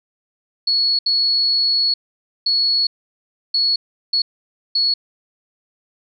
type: tone bursts at uneven times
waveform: sine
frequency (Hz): 4373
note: C#8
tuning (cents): -24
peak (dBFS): -14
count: 6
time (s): 0.67-0.99 / 1.06-1.94 / 2.46-2.87 / 3.54-3.76 / 4.13-4.22 / 4.75-4.94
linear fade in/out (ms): 5
effects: none